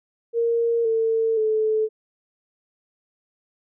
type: tone with pitch steps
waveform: sine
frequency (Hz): 465.1 / 449.8 / 435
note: A#4 / A4 / A4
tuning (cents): -4 / +38 / -20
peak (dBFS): -18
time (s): 0.33-1.89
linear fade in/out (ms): 50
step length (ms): 520
effects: none